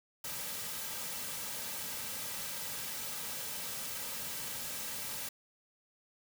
white noise with comb filter, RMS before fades -40 dBFS, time 0.24-5.29 s, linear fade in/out 5 ms, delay 2.8 ms, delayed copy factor -0.55, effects none

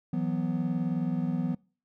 triangle chord, E suspended second, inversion none, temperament equal with one note detuned, 164.81 / 183.72 / 246.9 Hz, E3 / F#3 / B3, 0 / -12 / 0 cents, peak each -29 dBFS, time 0.13-1.55 s, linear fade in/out 5 ms, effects noise-tail reverb RT60 0.4 s tail -25 dB re dry

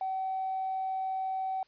triangle tone with tanh clipping, 761 Hz, F#5, 48 cents sharp, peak -30 dBFS, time 0.01-1.63 s, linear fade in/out 2 ms, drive 4 dB, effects white hiss -66 dBFS RMS until 1.67 s + resampled to 11025 Hz

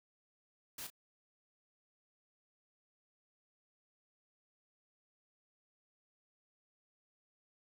white noise with echo, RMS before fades -45 dBFS, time 0.78-0.87 s, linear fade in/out 5 ms, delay 32 ms, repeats 1, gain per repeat -9 dB, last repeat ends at 0.902 s, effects none

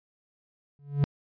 triangle tone with exponential growth, 142.7 Hz, D3, 49 cents flat, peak -15 dBFS, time 0.79-1.04 s, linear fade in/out 0 ms, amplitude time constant 54 ms, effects resampled to 11025 Hz

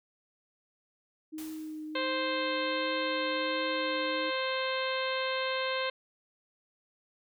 sine tone with vibrato, 311.1 Hz, D#4, in tune, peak -37 dBFS, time 1.32-4.31 s, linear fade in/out 20 ms, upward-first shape triangle, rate 1.4 Hz, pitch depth 19 cents each way
white noise with exponential decay, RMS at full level -45 dBFS, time 1.38-2.17 s, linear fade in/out 2 ms, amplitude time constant 170 ms
harmonic tone, 523.3 Hz, C5, in tune, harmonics 1 / 2 / 3 / 4 / 5 / 6 / 7 / 8, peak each -33 / -36 / -38 / -39 / -40 / -41 / -41 / -42 dBFS, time 1.95-5.9 s, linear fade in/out 5 ms
effects none

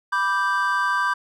triangle chord, G major, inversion first, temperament equal, 987.8 / 1174.7 / 1568 Hz, B5 / D6 / G6, 0 / 0 / 0 cents, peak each -23 / -22 / -21 dBFS, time 0.12-1.14 s, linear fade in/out 10 ms, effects none

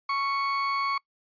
35% pulse tone with amplitude modulation, 1108.7 Hz, C#6, in tune, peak -22 dBFS, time 0.09-0.98 s, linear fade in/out 5 ms, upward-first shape sine, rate 252 Hz, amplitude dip 30%, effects noise-tail reverb RT60 0.1 s tail -25 dB re dry + resampled to 11025 Hz

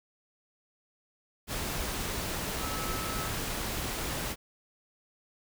sine tone in noise, 1300 Hz, E6, 24 cents flat, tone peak -39 dBFS, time 2.57-3.31 s, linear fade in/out 50 ms, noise pink, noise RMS -34 dBFS, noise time 1.47-4.36 s, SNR -8 dB, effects none

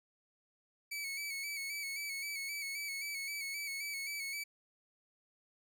sawtooth tone with vibrato, 2249 Hz, C#7, 24 cents sharp, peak -35 dBFS, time 0.91-4.44 s, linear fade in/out 10 ms, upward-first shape square, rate 3.8 Hz, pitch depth 40 cents each way, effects none

